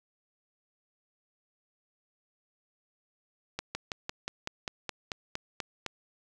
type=slowing click train; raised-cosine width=0.2 ms; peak=-16 dBFS; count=12; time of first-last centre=3.59-5.863 s; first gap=160 ms; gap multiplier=1.05; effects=none